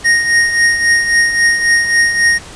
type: tone with tremolo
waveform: square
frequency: 1864 Hz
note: A#6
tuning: 1 cent flat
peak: -7 dBFS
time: 0.04-2.39 s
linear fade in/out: 20 ms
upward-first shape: triangle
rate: 3.7 Hz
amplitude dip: 65%
effects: pink hiss -33 dBFS RMS until 2.55 s + resampled to 22050 Hz